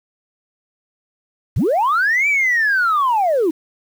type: linear two-way sweep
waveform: sine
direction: up then down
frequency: 65.41 to 2349 to 293.8 Hz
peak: -12 dBFS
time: 1.56-3.51 s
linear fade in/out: 10 ms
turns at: 2.28 s
effects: tanh soft clip ceiling -10 dBFS + 7-bit